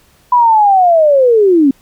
sine linear sweep, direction down, 997 to 260 Hz, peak -5 dBFS, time 0.32-1.71 s, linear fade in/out 5 ms, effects pink hiss -50 dBFS RMS until 1.81 s

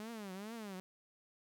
sawtooth tone with vibrato, 207.7 Hz, G#3, in tune, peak -40 dBFS, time 0-0.8 s, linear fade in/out 0 ms, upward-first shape triangle, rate 2.3 Hz, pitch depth 230 cents each way, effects none

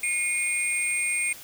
sine tone cluster, 2154 / 2453 / 8640 Hz, C7 / D#7 / C#9, +50 / -25 / -45 cents, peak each -28 dBFS, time 0.03-1.33 s, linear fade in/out 5 ms, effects white hiss -44 dBFS RMS until 1.43 s

